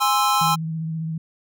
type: chord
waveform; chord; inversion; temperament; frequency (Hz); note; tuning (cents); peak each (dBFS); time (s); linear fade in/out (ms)
square; Ab augmented; none; equal with one note detuned; 825.3 / 1046.5 / 1318.5; Ab5 / C6 / E6; -11 / 0 / 0; -22; 0-0.56; 20
type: tone with vibrato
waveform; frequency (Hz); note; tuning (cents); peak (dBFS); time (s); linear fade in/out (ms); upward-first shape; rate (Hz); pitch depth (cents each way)
sine; 161; E3; -41; -24; 0.41-1.18; 5; sine; 15; 25
effects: none